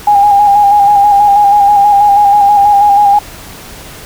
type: tone with vibrato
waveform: sine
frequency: 815 Hz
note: G#5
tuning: 33 cents flat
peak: -3 dBFS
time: 0.07-3.19 s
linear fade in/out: 5 ms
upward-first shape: square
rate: 6.2 Hz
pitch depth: 29 cents each way
effects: pink hiss -30 dBFS RMS until 4.05 s